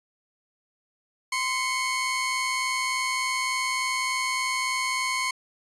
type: tone pair together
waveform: sawtooth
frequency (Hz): 1036.8 / 2197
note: C6 / C#7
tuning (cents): -16 / -16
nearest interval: octave + minor second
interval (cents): 1300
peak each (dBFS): -24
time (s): 1.32-5.31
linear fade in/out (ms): 5
effects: resampled to 24000 Hz